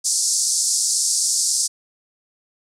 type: band-pass noise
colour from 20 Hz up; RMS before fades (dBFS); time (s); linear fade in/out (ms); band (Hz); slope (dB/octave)
white; -20; 0.04-1.68; 20; 4800 to 9300; 48
effects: none